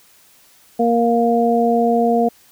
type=harmonic tone; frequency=234 Hz; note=A#3; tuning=7 cents sharp; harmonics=1 / 2 / 3; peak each=-17 / -17 / -17 dBFS; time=0.79-2.29 s; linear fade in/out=10 ms; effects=white hiss -51 dBFS RMS until 2.51 s